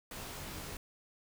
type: noise with comb filter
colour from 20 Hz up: pink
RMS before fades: -44 dBFS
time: 0.11-0.77 s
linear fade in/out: 2 ms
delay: 18 ms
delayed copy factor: -1
effects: none